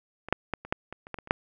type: clicks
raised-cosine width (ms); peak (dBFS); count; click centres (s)
0.5; -23 / -6 / -13 / -26 / -10 / -23 / -29 / -19 / -24 / -29 / -6; 11; 0.286 / 0.326 / 0.537 / 0.65 / 0.725 / 0.926 / 1.069 / 1.143 / 1.187 / 1.274 / 1.309
effects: none

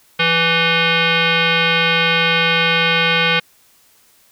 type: tone with frequency modulation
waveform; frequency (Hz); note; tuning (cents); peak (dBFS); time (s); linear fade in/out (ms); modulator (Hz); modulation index
sine; 493.9; B4; 0; -12; 0.19-3.4; 10; 663; 4.6
effects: white hiss -53 dBFS RMS until 4.31 s

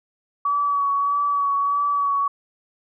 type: tone with vibrato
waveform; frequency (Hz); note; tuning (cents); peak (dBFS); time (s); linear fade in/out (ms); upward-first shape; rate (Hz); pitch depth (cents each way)
sine; 1137; C#6; +44; -18; 0.45-2.28; 5; sine; 1.6; 23
effects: none

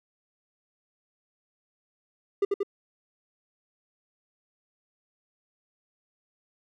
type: tone with echo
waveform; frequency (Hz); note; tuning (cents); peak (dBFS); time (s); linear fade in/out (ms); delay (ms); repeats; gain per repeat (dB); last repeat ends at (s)
triangle; 400; G4; +35; -18; 2.42-2.45; 5; 91; 2; -2; 2.632
effects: none

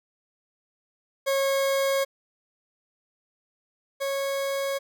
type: tone pair in turn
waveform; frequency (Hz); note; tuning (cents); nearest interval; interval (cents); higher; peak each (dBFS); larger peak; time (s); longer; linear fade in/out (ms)
40% pulse; 546 / 550.4; C#5 / C#5; -26 / -12; unison; 14; second; -21 / -25; first; 1.26-2.05 / 4-4.79; neither; 20
effects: none

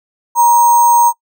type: tone with sample-and-hold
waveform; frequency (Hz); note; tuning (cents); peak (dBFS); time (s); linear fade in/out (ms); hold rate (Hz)
sine; 948; A#5; +29; -5; 0.35-1.13; 50; 7350
effects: noise-tail reverb RT60 0.1 s tail -23 dB re dry

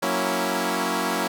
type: chord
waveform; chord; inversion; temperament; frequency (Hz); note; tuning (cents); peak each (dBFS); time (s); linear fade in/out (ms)
10% pulse; F# dominant seventh; none; equal; 185 / 233.1 / 277.2 / 329.6; F#3 / A#3 / C#4 / E4; 0 / 0 / 0 / 0; -20; 0.02-1.28; 10
effects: none

